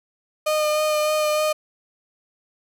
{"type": "tone with vibrato", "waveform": "35% pulse", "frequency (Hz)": 610, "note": "D#5", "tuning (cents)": -34, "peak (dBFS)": -17, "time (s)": [0.46, 1.53], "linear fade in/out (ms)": 10, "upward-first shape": "sine", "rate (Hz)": 3.3, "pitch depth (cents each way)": 15, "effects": []}